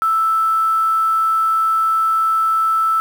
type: tone with quantisation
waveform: sine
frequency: 1318.5 Hz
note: E6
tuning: in tune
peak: -13 dBFS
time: 0.02-3 s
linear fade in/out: 0 ms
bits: 6
effects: none